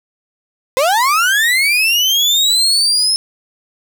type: linear sweep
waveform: 35% pulse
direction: up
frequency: 493.9 to 5230 Hz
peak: -9 dBFS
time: 0.77-3.16 s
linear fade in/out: 0 ms
effects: none